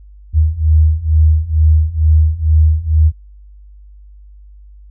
sine beating tone pair, 77 / 79.2 Hz, D#2 / D#2, -17 / +31 cents, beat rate 2.2 Hz, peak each -12 / -10 dBFS, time 0.33-3.12 s, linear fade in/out 50 ms, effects added 50 Hz sine -36 dBFS peak until 4.9 s

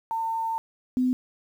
sine tone pair in turn, 903 / 253.4 Hz, A5 / B3, +45 / +45 cents, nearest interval octave + minor seventh, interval 2200 cents, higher first, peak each -25 / -20 dBFS, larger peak second, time 0.11-0.58 / 0.97-1.13 s, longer first, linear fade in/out 0 ms, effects 9-bit

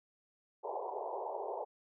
white band-pass noise, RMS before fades -40 dBFS, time 0.63-1.65 s, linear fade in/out 20 ms, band 370 to 980 Hz, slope 96 dB/octave, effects none

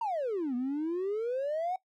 triangle exponential two-way sweep, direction down then up, 953 to 239.8 to 757 Hz, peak -26 dBFS, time 0.01-1.76 s, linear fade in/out 5 ms, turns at 0.55 s, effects noise-tail reverb RT60 0.1 s tail -20 dB re dry + tanh soft clip ceiling -26 dBFS

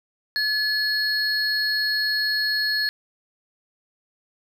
triangle tone pair together, 1713 / 4316 Hz, A6 / C#8, -47 / -47 cents, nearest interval octave + major third, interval 1600 cents, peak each -22 dBFS, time 0.36-2.89 s, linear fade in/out 0 ms, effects none

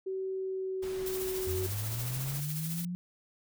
sine tone with pitch glide, 380.4 to 374.1 Hz, F#4 to F#4, +48 to +19 cents, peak -32 dBFS, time 0.06-1.67 s, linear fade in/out 10 ms, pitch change -29 cents, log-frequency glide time 0.31-1.49 s
pink noise, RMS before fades -46 dBFS, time 0.82-2.41 s, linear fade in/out 10 ms
blue noise with tremolo, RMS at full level -38 dBFS, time 1.06-2.85 s, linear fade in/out 2 ms, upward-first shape sine, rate 14 Hz, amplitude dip 45%
sine linear sweep, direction up, 84 to 180 Hz, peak -33 dBFS, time 1.47-2.95 s, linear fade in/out 0 ms
effects none

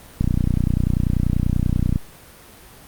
click train, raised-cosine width 5 ms, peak -6 dBFS, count 54, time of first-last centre 0.21-1.959 s, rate 30.3 Hz, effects pink hiss -44 dBFS RMS until 2.87 s + Opus 32 kbps

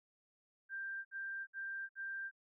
sine tone bursts, 1581 Hz, G6, 14 cents sharp, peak -40 dBFS, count 4, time 0.69-2.313 s, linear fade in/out 50 ms, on 360 ms, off 61 ms, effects none

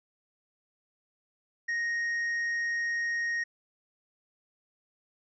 sine tone with hard clipping, 1868 Hz, A#6, 3 cents sharp, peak -29 dBFS, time 1.68-3.44 s, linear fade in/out 10 ms, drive 3 dB, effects resampled to 16000 Hz

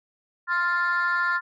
sine chord, F major, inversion second, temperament equal, 1046.5 / 1396.9 / 1760 Hz, C6 / F6 / A6, 0 / 0 / 0 cents, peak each -26 / -22 / -25 dBFS, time 0.47-1.41 s, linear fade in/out 50 ms, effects tanh soft clip ceiling -17 dBFS

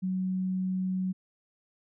sine tone, 186.3 Hz, F#3, 12 cents sharp, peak -27 dBFS, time 0.02-1.13 s, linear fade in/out 20 ms, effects none

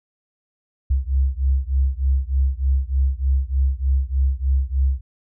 sine beating tone pair, 65.5 / 68.8 Hz, C2 / C#2, +2 / -12 cents, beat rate 3.3 Hz, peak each -19 / -20 dBFS, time 0.9-5.01 s, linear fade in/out 10 ms, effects none

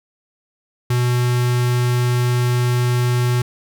square tone with notch filter, 122.9 Hz, B2, 8 cents flat, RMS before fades -17 dBFS, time 0.9-3.42 s, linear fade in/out 5 ms, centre 570 Hz, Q 1.9, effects none

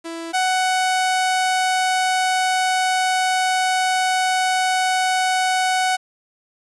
sawtooth tone pair in turn, 331.6 / 744.4 Hz, E4 / F#5, +10 / +10 cents, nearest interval octave + major second, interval 1400 cents, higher second, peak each -24 / -13 dBFS, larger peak second, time 0.04-0.33 / 0.33-5.97 s, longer second, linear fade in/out 20 ms, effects resampled to 24000 Hz + 8-bit

